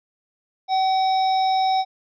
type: harmonic tone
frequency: 760 Hz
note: F#5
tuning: 46 cents sharp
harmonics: 1 / 3 / 5 / 7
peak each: -17 / -36 / -31 / -34 dBFS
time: 0.68-1.85 s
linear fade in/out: 50 ms
effects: none